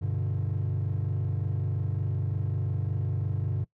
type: chord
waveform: triangle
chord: G major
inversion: none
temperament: equal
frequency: 98 / 123.47 / 146.83 Hz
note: G2 / B2 / D3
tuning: 0 / 0 / 0 cents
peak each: -26 / -29 / -30 dBFS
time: 0.01-3.65 s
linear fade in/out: 20 ms
effects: noise-tail reverb RT60 0.1 s tail -21 dB re dry + tanh soft clip ceiling -20 dBFS